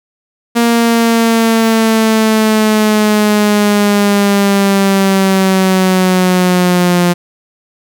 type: linear sweep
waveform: sawtooth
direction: down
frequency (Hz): 235 to 175.2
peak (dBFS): -4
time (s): 0.55-7.14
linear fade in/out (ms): 20
effects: none